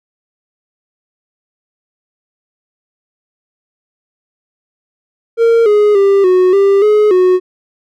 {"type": "tone with pitch steps", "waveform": "triangle", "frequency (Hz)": [461.1, 417.1, 395.8, 367.3, 395.9, 422.4, 366.9], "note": ["A#4", "G#4", "G4", "F#4", "G4", "G#4", "F#4"], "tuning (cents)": [-19, 7, 17, -13, 17, 29, -15], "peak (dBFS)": -4, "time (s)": [5.37, 7.4], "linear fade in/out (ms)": 50, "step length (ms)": 290, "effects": []}